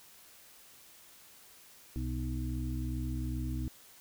harmonic tone with a mistuned harmonic, 62.5 Hz, B1, 21 cents sharp, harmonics 1 / 2 / 4 / 5, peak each -35 / -38 / -41 / -42 dBFS, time 1.96-3.68 s, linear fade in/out 0 ms, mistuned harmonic 4, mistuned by -35 cents, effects white hiss -57 dBFS RMS until 4 s

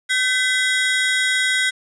30% pulse ring-modulated tone, 1774 Hz, A6, 14 cents sharp, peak -11 dBFS, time 0.09-1.71 s, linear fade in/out 20 ms, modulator 239 Hz, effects resampled to 22050 Hz + 8-bit

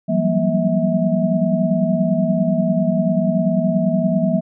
sine tone cluster, 169.6 / 186.7 / 197 / 237.4 / 646 Hz, E3 / F#3 / G3 / A#3 / E5, +50 / +16 / +9 / +32 / -35 cents, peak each -21 dBFS, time 0.08-4.41 s, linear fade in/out 20 ms, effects none

